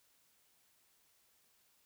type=silence; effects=white hiss -72 dBFS RMS until 1.85 s